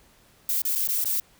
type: noise with dropouts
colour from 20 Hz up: violet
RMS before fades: -25 dBFS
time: 0.49-1.2 s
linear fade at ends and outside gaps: 2 ms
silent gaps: 0.619-0.651 / 0.752-0.757 / 0.875-0.887 / 1.042-1.056 s
effects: pink hiss -58 dBFS RMS until 1.39 s